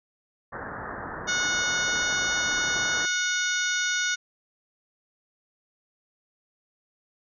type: low-pass noise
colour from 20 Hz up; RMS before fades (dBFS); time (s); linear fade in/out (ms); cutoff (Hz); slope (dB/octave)
white; -36; 0.52-3.06; 10; 1800; 96
type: harmonic tone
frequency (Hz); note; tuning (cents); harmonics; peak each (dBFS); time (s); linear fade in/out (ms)
730; F#5; -24; 2 / 3 / 4 / 5 / 6 / 7 / 8 / 9; -26 / -34 / -37 / -32 / -39 / -40 / -33 / -34; 1.27-4.16; 20
effects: none